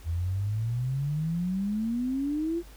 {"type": "exponential sweep", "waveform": "sine", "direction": "up", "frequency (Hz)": [80.3, 349.2], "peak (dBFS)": -26, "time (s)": [0.04, 2.63], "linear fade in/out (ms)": 50, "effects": ["added 50 Hz sine -46 dBFS peak until 2.76 s", "pink hiss -54 dBFS RMS until 2.76 s"]}